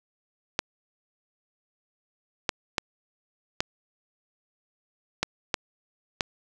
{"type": "clicks", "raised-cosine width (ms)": 0.2, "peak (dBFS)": -6, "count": 7, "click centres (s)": [0.591, 2.492, 2.782, 3.605, 5.23, 5.542, 6.208], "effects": []}